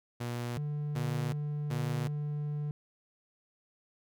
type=tone bursts; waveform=sawtooth; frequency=120.2 Hz; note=B2; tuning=46 cents flat; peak=-30 dBFS; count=3; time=0.2-2.08 s; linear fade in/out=10 ms; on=380 ms; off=370 ms
type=tone; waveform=triangle; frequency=147.9 Hz; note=D3; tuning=13 cents sharp; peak=-30 dBFS; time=0.57-2.71 s; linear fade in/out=0 ms
effects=none